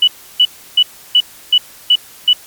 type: tone bursts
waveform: sine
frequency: 2960 Hz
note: F#7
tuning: in tune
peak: -5 dBFS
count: 7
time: 0.02-2.332 s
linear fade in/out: 5 ms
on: 56 ms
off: 320 ms
effects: white hiss -39 dBFS RMS until 2.46 s + MP3 96 kbps